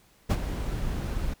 brown noise with ADSR envelope, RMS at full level -19 dBFS, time 0.29-1.34 s, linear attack 22 ms, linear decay 48 ms, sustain -11 dB, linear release 9 ms, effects pink hiss -61 dBFS RMS until 1.4 s

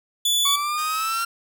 sawtooth tone, 3458 Hz, A7, 31 cents flat, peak -15 dBFS, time 0.25-0.56 s, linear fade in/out 5 ms
40% pulse exponential sweep, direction up, 1118 to 1381 Hz, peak -22 dBFS, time 0.45-1.25 s, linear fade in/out 5 ms
5% pulse chord, G minor, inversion first, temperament equal, 932.3 / 1174.7 / 1568 Hz, Bb5 / D6 / G6, 0 / 0 / 0 cents, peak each -28 / -29 / -24 dBFS, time 0.77-1.25 s, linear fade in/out 20 ms
effects none

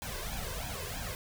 pink noise with flanger, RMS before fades -38 dBFS, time 0.02-1.15 s, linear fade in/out 0 ms, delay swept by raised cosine 1.2 to 1.97 ms, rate 3.1 Hz, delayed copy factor +0.85, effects none

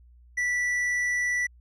sine tone with tanh clipping, 1963 Hz, B6, 11 cents flat, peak -25 dBFS, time 0.37-1.47 s, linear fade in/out 10 ms, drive 7 dB, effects added 60 Hz sine -51 dBFS peak until 1.6 s

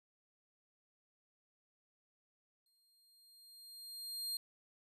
sawtooth tone with exponential growth, 4200 Hz, C8, 6 cents sharp, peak -34 dBFS, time 2.66-4.37 s, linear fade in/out 2 ms, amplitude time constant 370 ms, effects resampled to 32000 Hz

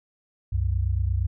sine tone pair together, 65.8 / 94.41 Hz, C2 / F#2, +10 / +35 cents, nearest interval tritone, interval 625 cents, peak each -24 dBFS, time 0.52-1.27 s, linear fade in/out 10 ms, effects none

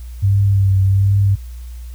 sine tone with vibrato, 98 Hz, G2, in tune, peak -10 dBFS, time 0.22-1.36 s, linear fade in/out 20 ms, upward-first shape triangle, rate 1.3 Hz, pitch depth 39 cents each way, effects added 60 Hz sine -28 dBFS peak until 1.94 s + white hiss -49 dBFS RMS until 1.94 s

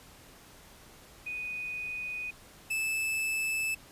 sine / 45% pulse tone pair in turn, 2485 / 2625 Hz, D#7 / E7, -3 / -8 cents, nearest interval minor second, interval 95 cents, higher second, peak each -34 / -29 dBFS, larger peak second, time 1.26-2.31 / 2.7-3.75 s, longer neither, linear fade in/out 10 ms, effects pink hiss -54 dBFS RMS until 3.91 s + resampled to 32000 Hz

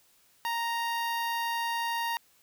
sawtooth tone with notch filter, 931 Hz, A#5, 2 cents flat, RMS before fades -31 dBFS, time 0.45-2.17 s, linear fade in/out 0 ms, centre 7500 Hz, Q 1.4, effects white hiss -64 dBFS RMS until 2.42 s

